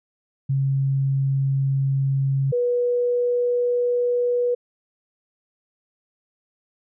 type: tone pair in turn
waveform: sine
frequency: 136.2 / 487 Hz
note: C#3 / B4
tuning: -30 / -24 cents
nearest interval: octave + minor seventh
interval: 2206 cents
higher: second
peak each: -18 dBFS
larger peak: neither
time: 0.49-2.52 / 2.52-4.55 s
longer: neither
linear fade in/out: 10 ms
effects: none